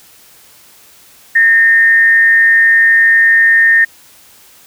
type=tone with frequency modulation; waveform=sine; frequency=1828 Hz; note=A#6; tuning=34 cents flat; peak=-5 dBFS; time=1.35-3.85 s; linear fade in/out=10 ms; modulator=201 Hz; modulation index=0.28; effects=white hiss -43 dBFS RMS until 4.66 s